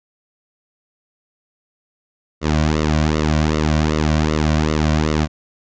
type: tone with flanger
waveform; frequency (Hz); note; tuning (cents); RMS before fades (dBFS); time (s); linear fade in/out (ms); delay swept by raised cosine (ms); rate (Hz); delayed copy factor
sawtooth; 77.1; D#2; -15; -17; 2.41-5.28; 50; 1.2 to 2.4; 2.6; -0.9
effects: resampled to 16000 Hz